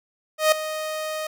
sawtooth tone with ADSR envelope, 622.3 Hz, D#5, in tune, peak -9 dBFS, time 0.38-1.27 s, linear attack 140 ms, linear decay 4 ms, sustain -14 dB, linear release 4 ms, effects none

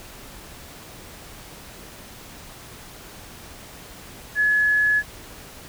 sine tone, 1700 Hz, G#6, 40 cents sharp, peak -16 dBFS, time 4.35-5.03 s, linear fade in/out 50 ms, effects pink hiss -42 dBFS RMS until 5.68 s

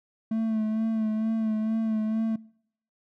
triangle tone with vibrato, 220 Hz, A3, in tune, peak -22 dBFS, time 0.31-2.36 s, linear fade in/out 5 ms, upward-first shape sine, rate 2.2 Hz, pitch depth 32 cents each way, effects noise-tail reverb RT60 0.7 s tail -24 dB re dry

